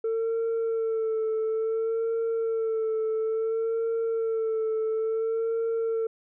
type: tone with vibrato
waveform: sine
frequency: 447.9 Hz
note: A4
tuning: 31 cents sharp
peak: -22 dBFS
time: 0.04-6.07 s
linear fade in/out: 5 ms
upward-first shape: sine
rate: 0.58 Hz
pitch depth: 31 cents each way
effects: tanh soft clip ceiling -23 dBFS